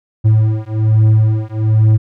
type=beating tone pair; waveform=triangle; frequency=108.4 / 109.6 Hz; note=A2 / A2; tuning=-25 / -6 cents; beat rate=1.2 Hz; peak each=-10 dBFS; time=0.24-1.98 s; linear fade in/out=20 ms; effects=none